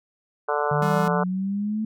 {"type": "harmonic tone", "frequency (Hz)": 147.2, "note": "D3", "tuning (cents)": 4, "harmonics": [3, 4, 5, 6, 7, 8, 9, 10], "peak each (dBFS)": [-27, -28, -29, -30, -30, -31, -32, -32], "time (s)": [0.48, 1.24], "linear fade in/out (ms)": 10}
{"type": "linear sweep", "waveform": "sine", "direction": "up", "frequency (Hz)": [146.3, 220], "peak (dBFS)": -23, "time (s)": [0.71, 1.85], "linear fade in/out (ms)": 5}
{"type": "tone", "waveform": "square", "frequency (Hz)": 194.4, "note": "G3", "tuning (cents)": -14, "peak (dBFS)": -26, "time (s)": [0.82, 1.08], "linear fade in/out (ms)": 2}
{"effects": []}